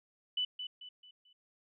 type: tone with echo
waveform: sine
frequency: 2986 Hz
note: F#7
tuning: 15 cents sharp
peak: -30 dBFS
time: 0.37-0.45 s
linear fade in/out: 5 ms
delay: 220 ms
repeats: 4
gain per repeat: -8 dB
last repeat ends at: 1.33 s
effects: none